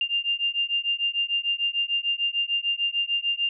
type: beating tone pair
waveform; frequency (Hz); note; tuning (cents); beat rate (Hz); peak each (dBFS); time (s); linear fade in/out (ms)
sine; 2794 / 2800.7; F7 / F7; 0 / +4; 6.7; -26; 0.01-3.49; 2
effects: none